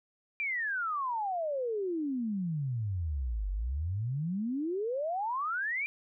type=exponential two-way sweep; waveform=sine; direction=down then up; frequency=2401 to 46.25 to 2401 Hz; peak=-30 dBFS; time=0.4-5.86 s; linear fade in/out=0 ms; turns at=3.5 s; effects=none